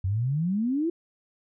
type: exponential sweep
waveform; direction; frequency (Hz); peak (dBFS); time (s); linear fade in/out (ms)
sine; up; 89.9 to 349.2; -23; 0.04-0.9; 5
effects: none